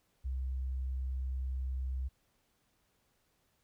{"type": "tone", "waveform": "sine", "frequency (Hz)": 64.9, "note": "C2", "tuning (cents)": -13, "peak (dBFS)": -33, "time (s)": [0.24, 2.09], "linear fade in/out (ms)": 20, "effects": ["pink hiss -75 dBFS RMS until 3.63 s"]}